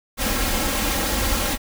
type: noise with comb filter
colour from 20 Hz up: pink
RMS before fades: -22 dBFS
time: 0.17-1.58 s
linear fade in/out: 50 ms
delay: 3.7 ms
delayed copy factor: +0.7
effects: none